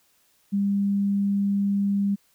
sine tone, 200 Hz, G3, 35 cents sharp, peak -20 dBFS, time 0.52-2.16 s, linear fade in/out 20 ms, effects white hiss -64 dBFS RMS until 2.34 s

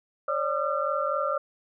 sine tone cluster, 549 / 593 / 1205 / 1357 Hz, C#5 / D5 / D6 / E6, -17 / +17 / +44 / +50 cents, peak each -30 dBFS, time 0.28-1.38 s, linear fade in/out 5 ms, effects none

